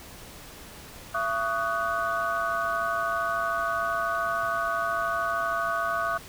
sine tone cluster, 674 / 1125 / 1238 / 1487 Hz, E5 / C#6 / D#6 / F#6, +38 / +25 / -9 / +8 cents, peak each -30 dBFS, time 1.14-6.18 s, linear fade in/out 10 ms, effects tanh soft clip ceiling -15 dBFS + pink hiss -45 dBFS RMS until 6.28 s

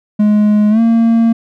triangle tone with pitch glide, 210 to 229 Hz, G#3 to A#3, +19 to -31 cents, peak -5 dBFS, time 0.19-1.33 s, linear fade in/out 10 ms, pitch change +150 cents, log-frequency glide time 0.7-0.8 s, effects none

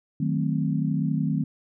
sine chord, D# diminished seventh, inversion none, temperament equal with one note detuned, 155.56 / 186.18 / 220 / 261.6 Hz, D#3 / F#3 / A3 / C4, 0 / +11 / 0 / 0 cents, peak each -25 / -29 / -29 / -29 dBFS, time 0.2-1.44 s, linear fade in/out 5 ms, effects none

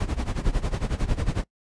brown noise with tremolo, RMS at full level -22 dBFS, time 0-1.44 s, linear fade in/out 5 ms, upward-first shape sine, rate 11 Hz, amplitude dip 85%, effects noise-tail reverb RT60 0.1 s tail -21 dB re dry + resampled to 22050 Hz

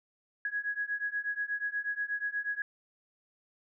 sine beating tone pair, 1661.2 / 1669.5 Hz, G#6 / G#6, 0 / +9 cents, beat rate 8.3 Hz, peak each -35 / -34 dBFS, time 0.45-2.62 s, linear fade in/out 2 ms, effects none

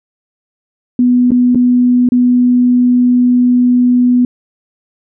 sine tone with dropouts, 246.9 Hz, B3, in tune, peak -6 dBFS, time 0.99-4.25 s, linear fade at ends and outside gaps 2 ms, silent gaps 1.307-1.317 / 1.548-1.555 / 2.089-2.12 s, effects none

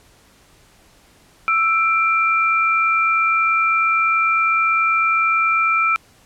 sine tone pair together, 1326.2 / 2363 Hz, E6 / D7, +10 / +10 cents, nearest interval minor seventh, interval 1000 cents, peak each -16 / -18 dBFS, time 1.48-5.96 s, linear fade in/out 0 ms, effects pink hiss -52 dBFS RMS until 6.25 s + low-pass 12000 Hz 12 dB/octave

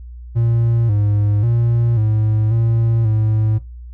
triangle tone with pitch steps, 116.3 / 103.4 / 117.5 / 108.1 / 114.6 / 108.6 Hz, A#2 / G#2 / A#2 / A2 / A#2 / A2, -4 / -7 / +14 / -30 / -29 / -22 cents, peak -11 dBFS, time 0.35-3.59 s, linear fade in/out 20 ms, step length 540 ms, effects noise-tail reverb RT60 0.2 s tail -18 dB re dry + added 60 Hz sine -31 dBFS peak until 3.93 s

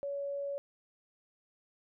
sine tone, 563 Hz, C#5, 27 cents sharp, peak -34 dBFS, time 0.03-0.58 s, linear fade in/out 0 ms, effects none

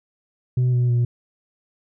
sine tone with pitch steps, 125.5 / 122.92 / 120.39 Hz, B2 / B2 / B2, +28 / -8 / -44 cents, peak -13 dBFS, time 0.57-1.05 s, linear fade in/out 5 ms, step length 160 ms, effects tanh soft clip ceiling -15 dBFS

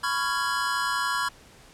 square chord, C# dominant seventh, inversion third, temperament just, 997.9 / 1108.7 / 1385.9 / 1663.1 Hz, B5 / C#6 / E#6 / G#6, +18 / 0 / -14 / +2 cents, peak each -31 dBFS, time 0.03-1.29 s, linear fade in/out 10 ms, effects pink hiss -52 dBFS RMS until 1.73 s + low-pass 10000 Hz 12 dB/octave

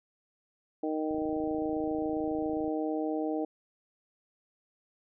harmonic tone, 155.56 Hz, D#3, in tune, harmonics 2 / 3 / 4 / 5, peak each -31 / -35 / -37 / -39 dBFS, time 0.83-3.45 s, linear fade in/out 5 ms
click train, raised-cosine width 3 ms, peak -35 dBFS, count 44, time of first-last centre 1.11-2.679 s, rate 27.4 Hz
effects none

